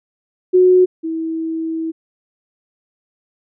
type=tone pair in turn; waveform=sine; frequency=366.3 / 324 Hz; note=F#4 / E4; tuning=-17 / -30 cents; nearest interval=major second; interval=213 cents; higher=first; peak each=-7 / -19 dBFS; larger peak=first; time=0.53-0.86 / 1.03-1.92 s; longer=second; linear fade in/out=20 ms; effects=none